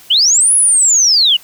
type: linear two-way sweep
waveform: sine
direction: up then down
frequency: 2784 to 10548 to 2784 Hz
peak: -7 dBFS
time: 0.1-1.37 s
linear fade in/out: 10 ms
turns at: 0.55 s
effects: white hiss -41 dBFS RMS until 1.43 s